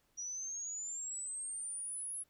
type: exponential sweep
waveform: sine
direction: up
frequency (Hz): 5770 to 10850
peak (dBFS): -39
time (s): 0.17-2.24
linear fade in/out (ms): 20
effects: pink hiss -75 dBFS RMS until 2.29 s